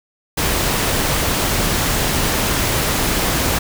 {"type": "noise", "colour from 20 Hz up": "pink", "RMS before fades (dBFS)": -18, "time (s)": [0.37, 3.59], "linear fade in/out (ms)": 10, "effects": []}